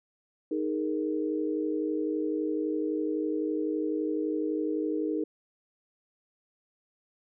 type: chord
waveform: sine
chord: D# suspended fourth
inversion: none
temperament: just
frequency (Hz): 311.1 / 414.8 / 466.7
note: D#4 / G#4 / A#4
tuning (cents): 0 / -2 / +2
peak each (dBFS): -29 / -33 / -34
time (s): 0.51-5.24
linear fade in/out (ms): 5
effects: none